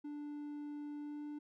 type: tone with pitch glide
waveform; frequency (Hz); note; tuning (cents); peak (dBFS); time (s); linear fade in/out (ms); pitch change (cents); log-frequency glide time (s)
triangle; 293.7 to 295.6; D4 to D4; 0 to +11; -40; 0.04-1.39; 10; +11; 0.98-1.23
effects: none